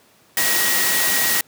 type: tone in noise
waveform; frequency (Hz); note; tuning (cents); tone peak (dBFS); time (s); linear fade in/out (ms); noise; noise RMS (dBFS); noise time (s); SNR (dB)
sine; 1901; A#6; +33; -23; 0.37-1.41; 2; white; -19; 0.37-1.41; -7
effects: pink hiss -54 dBFS RMS until 1.47 s + high-pass 150 Hz 12 dB/octave